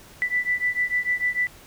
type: beating tone pair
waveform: sine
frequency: 1977 / 1983.7 Hz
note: B6 / B6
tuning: +1 / +7 cents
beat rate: 6.7 Hz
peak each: -24 / -25 dBFS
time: 0.22-1.47 s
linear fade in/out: 0 ms
effects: pink hiss -48 dBFS RMS until 1.66 s